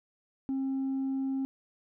triangle tone with tanh clipping, 268.1 Hz, C4, 42 cents sharp, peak -29 dBFS, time 0.49-1.45 s, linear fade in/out 0 ms, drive 6 dB, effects none

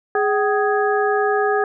harmonic tone with a mistuned harmonic, 415.3 Hz, G#4, in tune, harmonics 1 / 2 / 3 / 4, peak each -18 / -21 / -25 / -24 dBFS, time 0.15-1.64 s, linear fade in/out 2 ms, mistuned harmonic 2, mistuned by -140 cents, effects none

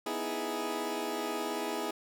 20% pulse chord, E major seventh, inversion second, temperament equal, 246.9 / 311.1 / 329.6 / 415.3 Hz, B3 / D#4 / E4 / G#4, 0 / 0 / 0 / 0 cents, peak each -36 / -35 / -34 / -31 dBFS, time 0.06-1.91 s, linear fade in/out 5 ms, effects none

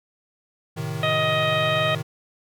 square chord, A diminished, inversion none, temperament equal, 110 / 130.81 / 155.56 Hz, A2 / C3 / Eb3, 0 / 0 / 0 cents, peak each -33 / -33 / -30 dBFS, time 0.76-2.03 s, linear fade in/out 20 ms
harmonic tone, 627 Hz, D#5, 13 cents sharp, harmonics 1 / 2 / 3 / 4 / 5 / 6, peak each -23 / -26 / -28 / -29 / -30 / -31 dBFS, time 1.03-1.95 s, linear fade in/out 2 ms
effects none

